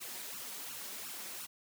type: noise with flanger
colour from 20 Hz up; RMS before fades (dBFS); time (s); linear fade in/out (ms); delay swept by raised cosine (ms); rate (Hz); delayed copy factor
white; -44; 0-1.47; 20; 0.7 to 5.4; 2.8; +0.8
effects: high-pass 150 Hz 12 dB/octave